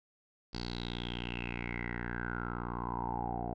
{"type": "tone with low-pass filter sweep", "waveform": "10% pulse", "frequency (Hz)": 59.4, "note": "A#1", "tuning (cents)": 33, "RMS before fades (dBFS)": -38, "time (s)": [0.53, 3.54], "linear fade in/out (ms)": 10, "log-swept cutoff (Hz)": [4700, 670], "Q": 8.5, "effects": []}